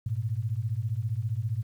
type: beating tone pair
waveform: sine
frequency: 103.83 / 118.83 Hz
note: G#2 / A#2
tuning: 0 / +34 cents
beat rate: 15 Hz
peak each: -30 dBFS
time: 0.06-1.63 s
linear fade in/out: 5 ms
effects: 10-bit